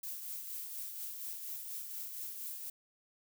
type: noise with tremolo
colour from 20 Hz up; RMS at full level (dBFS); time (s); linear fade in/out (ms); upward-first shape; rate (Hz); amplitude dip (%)
violet; -41; 0.03-2.7; 5; triangle; 4.2; 45
effects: none